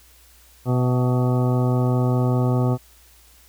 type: harmonic tone with a mistuned harmonic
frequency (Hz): 125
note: B2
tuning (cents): +21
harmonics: 1 / 2 / 3 / 4 / 5 / 6 / 7 / 9 / 10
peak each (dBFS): -18 / -24 / -28 / -30 / -32 / -34 / -35 / -37 / -38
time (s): 0.65-2.78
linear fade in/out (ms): 50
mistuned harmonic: 5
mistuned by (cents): +41
effects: added 60 Hz sine -53 dBFS peak until 3.48 s + white hiss -53 dBFS RMS until 3.48 s